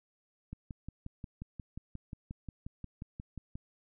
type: click train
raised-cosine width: 5 ms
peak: -29 dBFS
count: 18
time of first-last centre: 0.53-3.555 s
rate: 5.62 Hz
effects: none